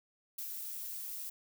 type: noise with ADSR envelope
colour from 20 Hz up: violet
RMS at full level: -40 dBFS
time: 0.38-1.3 s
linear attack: 6 ms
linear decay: 80 ms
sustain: -2 dB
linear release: 8 ms
effects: none